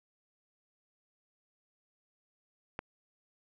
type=click; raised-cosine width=0.5 ms; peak=-21 dBFS; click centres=2.791 s; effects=none